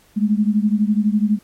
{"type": "beating tone pair", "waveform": "sine", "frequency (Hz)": [206.2, 218.2], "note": ["G#3", "A3"], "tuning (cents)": [-12, -14], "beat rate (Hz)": 12, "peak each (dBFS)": [-16, -18], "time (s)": [0.16, 1.39], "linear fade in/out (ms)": 20, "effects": ["pink hiss -54 dBFS RMS until 1.43 s", "MP3 64 kbps"]}